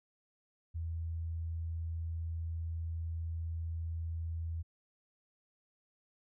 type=tone; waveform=sine; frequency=82.41 Hz; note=E2; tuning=in tune; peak=-35 dBFS; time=0.74-4.63 s; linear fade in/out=20 ms; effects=none